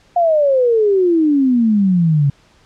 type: exponential sweep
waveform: sine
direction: down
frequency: 714 to 137.2 Hz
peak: -10 dBFS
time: 0.16-2.3 s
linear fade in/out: 5 ms
effects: pink hiss -52 dBFS RMS until 2.65 s + low-pass 6000 Hz 12 dB/octave